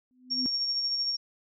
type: tone with exponential growth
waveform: sine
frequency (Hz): 252.6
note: B3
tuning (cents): +39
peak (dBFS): -27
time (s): 0.11-0.46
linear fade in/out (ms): 0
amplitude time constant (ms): 76
type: tone with tremolo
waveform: sine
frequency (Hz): 5530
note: F8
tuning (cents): -18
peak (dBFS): -25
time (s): 0.3-1.17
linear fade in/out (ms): 20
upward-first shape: sine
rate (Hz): 13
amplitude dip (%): 35
effects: none